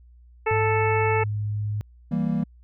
harmonic tone, 440 Hz, A4, in tune, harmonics 1 / 2 / 3 / 4 / 5 / 6, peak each -23 / -25 / -31 / -33 / -29 / -33 dBFS, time 0.46-1.24 s, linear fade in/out 10 ms
sine tone, 104.9 Hz, G#2, 18 cents sharp, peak -24 dBFS, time 0.51-1.81 s, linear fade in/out 0 ms
triangle chord, E diminished, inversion none, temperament equal, 164.81 / 196 / 233.1 Hz, E3 / G3 / Bb3, 0 / 0 / 0 cents, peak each -24 dBFS, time 2.11-2.44 s, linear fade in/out 10 ms
effects added 60 Hz sine -48 dBFS peak until 2.63 s

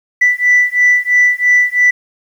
sine beating tone pair, 1975.5 / 1978.5 Hz, B6 / B6, 0 / +3 cents, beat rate 3 Hz, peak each -10 dBFS, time 0.21-1.91 s, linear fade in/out 10 ms, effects tanh soft clip ceiling -3 dBFS + 7-bit

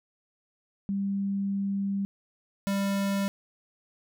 sine / square tone pair in turn, 197.8 / 197.8 Hz, G3 / G3, +16 / +16 cents, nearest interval unison, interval 0 cents, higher neither, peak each -26 dBFS, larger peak neither, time 0.89-2.05 / 2.67-3.28 s, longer first, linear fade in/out 0 ms, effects none

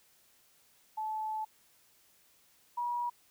sine tone pair in turn, 868 / 962.3 Hz, A5 / B5, -24 / -45 cents, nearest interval major second, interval 179 cents, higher second, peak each -33 / -31 dBFS, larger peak second, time 0.97-1.45 / 2.77-3.1 s, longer first, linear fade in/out 10 ms, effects white hiss -66 dBFS RMS until 3.3 s

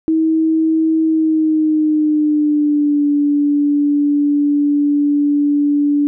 sine tone with pitch glide, 319.9 to 290 Hz, D#4 to D4, +48 to -22 cents, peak -11 dBFS, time 0.08-6.07 s, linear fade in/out 0 ms, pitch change -170 cents, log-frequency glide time 1.03-3.06 s, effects none

